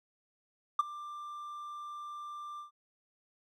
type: tone with ADSR envelope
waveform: triangle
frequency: 1185 Hz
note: D6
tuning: 15 cents sharp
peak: -17 dBFS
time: 0.79-2.71 s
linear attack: 5 ms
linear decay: 19 ms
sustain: -22 dB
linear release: 120 ms
effects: tanh soft clip ceiling -19 dBFS